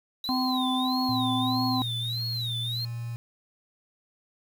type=tone with vibrato; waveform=triangle; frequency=3889 Hz; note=B7; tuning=27 cents flat; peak=-29 dBFS; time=0.24-2.85 s; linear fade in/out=2 ms; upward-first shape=sine; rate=1.6 Hz; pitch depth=180 cents each way
type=harmonic tone; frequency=256.6 Hz; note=C4; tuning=34 cents flat; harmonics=1 / 3 / 4; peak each=-26 / -31 / -32 dBFS; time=0.29-1.82 s; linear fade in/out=0 ms
type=tone with pitch glide; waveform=sine; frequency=116.54 to 117.76 Hz; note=A#2 to A#2; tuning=0 to +18 cents; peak=-31 dBFS; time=1.09-3.16 s; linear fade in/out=0 ms; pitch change=+18 cents; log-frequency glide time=1.44-1.66 s
effects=8-bit